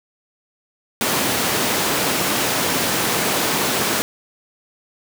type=high-pass noise; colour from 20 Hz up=pink; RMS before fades=-20 dBFS; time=1.01-4.02 s; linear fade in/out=0 ms; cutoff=200 Hz; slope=12 dB/octave; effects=none